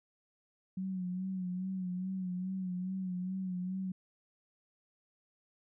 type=tone with vibrato; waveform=sine; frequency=185 Hz; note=F#3; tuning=in tune; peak=-34 dBFS; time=0.77-3.92 s; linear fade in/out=5 ms; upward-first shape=sine; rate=2.4 Hz; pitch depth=50 cents each way; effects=none